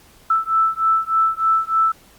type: beating tone pair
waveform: sine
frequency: 1318.5 / 1321.8 Hz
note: E6 / E6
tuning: 0 / +4 cents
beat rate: 3.3 Hz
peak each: -18 dBFS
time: 0.3-1.92 s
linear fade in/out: 5 ms
effects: pink hiss -50 dBFS RMS until 2.18 s + Opus 48 kbps